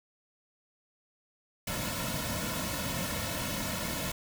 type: noise with comb filter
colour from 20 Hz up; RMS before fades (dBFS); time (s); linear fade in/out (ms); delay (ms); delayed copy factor
pink; -34; 1.67-4.12; 5; 2.5; -0.8
effects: none